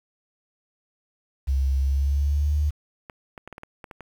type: tone with pitch glide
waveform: sine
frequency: 67.3 to 74.24 Hz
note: C2 to D2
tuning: +49 to +19 cents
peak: -19 dBFS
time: 1.47-2.71 s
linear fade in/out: 20 ms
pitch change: +170 cents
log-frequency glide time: 1.79-2.55 s
type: clicks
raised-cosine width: 0.5 ms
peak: -24 dBFS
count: 9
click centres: 3.098 / 3.378 / 3.476 / 3.527 / 3.581 / 3.634 / 3.842 / 3.912 / 4.007 s
effects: 8-bit